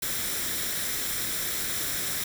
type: noise with comb filter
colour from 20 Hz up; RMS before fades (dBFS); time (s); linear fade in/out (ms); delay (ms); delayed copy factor
white; -30; 0.02-2.24; 5; 0.54; +0.5
effects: none